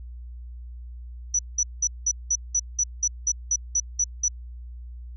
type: tone bursts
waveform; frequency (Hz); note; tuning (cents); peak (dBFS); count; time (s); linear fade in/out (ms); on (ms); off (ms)
sine; 5920; F#8; 0; -19; 13; 1.34-4.283; 5; 51; 190
effects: added 60 Hz sine -36 dBFS peak until 5.16 s